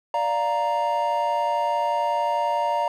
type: chord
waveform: triangle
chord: Bb major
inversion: first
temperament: equal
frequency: 587.3 / 698.5 / 932.3 Hz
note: D5 / F5 / Bb5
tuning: 0 / 0 / 0 cents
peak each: -25 / -25 / -21 dBFS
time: 0.14-2.88 s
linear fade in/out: 2 ms
effects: none